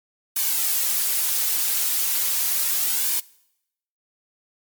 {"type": "noise with flanger", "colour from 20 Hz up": "blue", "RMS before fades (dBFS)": -22, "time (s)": [0.36, 3.2], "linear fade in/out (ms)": 5, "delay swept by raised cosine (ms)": [1.5, 5.4], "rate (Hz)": 0.36, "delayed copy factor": -0.6, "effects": ["noise-tail reverb RT60 0.8 s tail -23 dB re dry", "MP3 96 kbps"]}